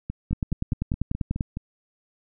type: two click trains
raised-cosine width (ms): 5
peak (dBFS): -17 / -12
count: 8 / 12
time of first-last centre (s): 0.1-1.571 / 0.33-1.408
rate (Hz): 4.76 / 10.2
effects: none